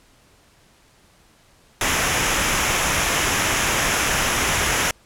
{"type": "noise with comb filter", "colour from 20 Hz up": "pink", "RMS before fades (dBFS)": -20, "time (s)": [1.81, 4.91], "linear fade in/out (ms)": 2, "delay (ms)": 0.23, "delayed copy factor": -0.55, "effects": ["pink hiss -55 dBFS RMS until 5.05 s", "low-pass 11000 Hz 12 dB/octave"]}